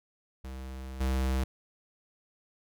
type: tone with level steps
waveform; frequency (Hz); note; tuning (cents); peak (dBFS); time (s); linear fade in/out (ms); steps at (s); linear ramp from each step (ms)
square; 65.41; C2; 0; -39 / -27; 0.44-1.44; 5; 1; 10
effects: none